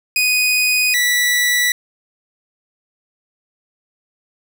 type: tone pair in turn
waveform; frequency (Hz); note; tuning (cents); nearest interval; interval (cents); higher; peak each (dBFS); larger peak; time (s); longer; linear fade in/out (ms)
sawtooth; 2489 / 1958.3; D#7 / B6; 0 / -15; major third; 415; first; -10; neither; 0.16-0.94 / 0.94-1.72; neither; 2
effects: none